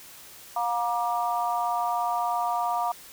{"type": "harmonic tone", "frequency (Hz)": 237.1, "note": "A#3", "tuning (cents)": 30, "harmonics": [3, 4, 5], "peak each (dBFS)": [-27, -28, -31], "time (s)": [0.56, 2.92], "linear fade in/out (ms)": 5, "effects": ["white hiss -47 dBFS RMS until 3.12 s"]}